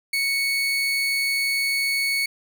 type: tone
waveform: 30% pulse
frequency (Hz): 2217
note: C#7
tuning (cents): 0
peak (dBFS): -18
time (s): 0.13-2.26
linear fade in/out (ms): 5
effects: none